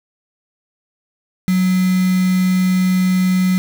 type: tone with quantisation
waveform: sine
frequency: 184.6 Hz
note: F#3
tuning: 4 cents flat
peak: -12 dBFS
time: 1.48-3.58 s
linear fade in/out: 0 ms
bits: 4
effects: none